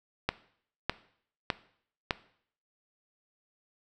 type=click train; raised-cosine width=0.3 ms; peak=-10 dBFS; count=4; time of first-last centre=0.29-2.108 s; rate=1.65 Hz; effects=noise-tail reverb RT60 0.6 s tail -17 dB re dry